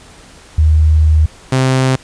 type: tone pair in turn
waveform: sine / sawtooth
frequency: 77.78 / 130.8 Hz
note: D#2 / C3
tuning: 0 / 0 cents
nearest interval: major sixth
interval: 900 cents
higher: second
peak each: -6 dBFS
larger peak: neither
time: 0.58-1.26 / 1.52-1.96 s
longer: first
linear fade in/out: 5 ms
effects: pink hiss -40 dBFS RMS until 2.03 s + resampled to 22050 Hz